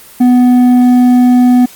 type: tone with hard clipping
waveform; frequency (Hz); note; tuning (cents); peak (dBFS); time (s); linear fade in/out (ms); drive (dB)
sine; 247.9; B3; +7; -5; 0.2-1.66; 10; 5
effects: white hiss -36 dBFS RMS until 1.75 s + Opus 32 kbps